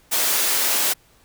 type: high-pass noise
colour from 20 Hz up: white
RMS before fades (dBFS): -20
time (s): 0.11-0.94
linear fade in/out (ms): 20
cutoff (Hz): 310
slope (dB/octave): 12
effects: pink hiss -56 dBFS RMS until 1.24 s